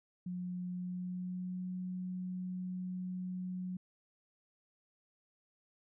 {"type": "tone with pitch glide", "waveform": "sine", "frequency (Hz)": [179.8, 182.94], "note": ["F#3", "F#3"], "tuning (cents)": [-49, -19], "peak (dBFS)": -37, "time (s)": [0.26, 3.77], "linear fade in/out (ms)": 5, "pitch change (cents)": 30, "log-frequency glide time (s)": [0.69, 1.69], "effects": []}